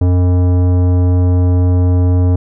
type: tone with tanh clipping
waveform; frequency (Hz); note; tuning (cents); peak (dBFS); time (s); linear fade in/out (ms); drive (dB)
sine; 89.8; F2; +49; -10; 0.01-2.36; 5; 15
effects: none